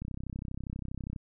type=click train; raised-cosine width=5 ms; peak=-25 dBFS; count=38; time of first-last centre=0.02-1.162 s; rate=32.4 Hz; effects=none